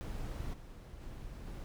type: noise with level steps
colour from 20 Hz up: brown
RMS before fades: -40 / -49 / -46 / -44 dBFS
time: 0.01-1.64 s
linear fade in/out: 0 ms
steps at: 0.53 / 1 / 1.45 s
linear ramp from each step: 10 ms
effects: none